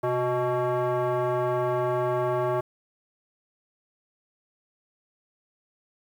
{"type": "tone with frequency modulation", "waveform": "sine", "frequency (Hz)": 128.6, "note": "C3", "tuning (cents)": -30, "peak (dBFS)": -21, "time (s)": [0.03, 2.61], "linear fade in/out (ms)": 10, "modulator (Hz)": 496, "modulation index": 1.8, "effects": ["tanh soft clip ceiling -20 dBFS", "9-bit"]}